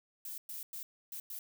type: noise bursts at uneven times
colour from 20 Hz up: violet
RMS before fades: -43 dBFS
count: 5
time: 0.25-0.38 / 0.49-0.63 / 0.73-0.83 / 1.12-1.2 / 1.3-1.39 s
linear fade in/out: 2 ms
effects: none